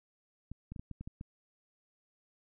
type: clicks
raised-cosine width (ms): 5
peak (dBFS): -30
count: 8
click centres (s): 0.516 / 0.72 / 0.762 / 0.795 / 0.913 / 1.01 / 1.075 / 1.211
effects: none